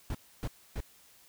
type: noise bursts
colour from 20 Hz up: brown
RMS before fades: -34 dBFS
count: 3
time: 0.1-0.804 s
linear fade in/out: 2 ms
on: 48 ms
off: 280 ms
effects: white hiss -60 dBFS RMS until 1.28 s